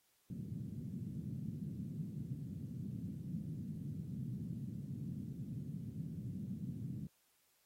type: band-pass noise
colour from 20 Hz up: pink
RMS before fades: -44 dBFS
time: 0.3-7.07 s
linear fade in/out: 2 ms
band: 120 to 210 Hz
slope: 24 dB/octave
effects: white hiss -75 dBFS RMS until 7.65 s + AAC 48 kbps